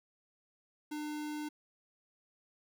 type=tone; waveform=square; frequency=300 Hz; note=D4; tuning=37 cents sharp; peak=-38 dBFS; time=0.91-1.49 s; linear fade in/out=10 ms; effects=none